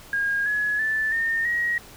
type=tone with pitch steps; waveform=sine; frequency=1627 / 1690.2 / 1755.9 / 1824.1 / 1895 Hz; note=G#6 / G#6 / A6 / A#6 / A#6; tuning=-36 / +30 / -4 / -38 / +28 cents; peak=-21 dBFS; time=0.13-1.78 s; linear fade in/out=2 ms; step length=330 ms; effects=pink hiss -46 dBFS RMS until 1.96 s